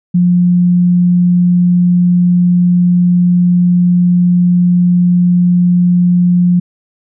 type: tone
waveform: sine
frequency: 177.2 Hz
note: F3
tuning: 25 cents sharp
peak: -6 dBFS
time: 0.14-6.6 s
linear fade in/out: 10 ms
effects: none